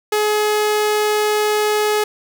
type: tone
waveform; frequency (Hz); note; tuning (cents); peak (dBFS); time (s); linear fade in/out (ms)
sawtooth; 422.8; G#4; +31; -11; 0.12-2.04; 5
effects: none